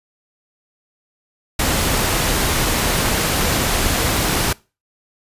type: noise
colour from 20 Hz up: pink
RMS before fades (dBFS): -18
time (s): 1.59-4.53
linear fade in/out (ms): 5
effects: noise-tail reverb RT60 0.3 s tail -23 dB re dry + resampled to 32000 Hz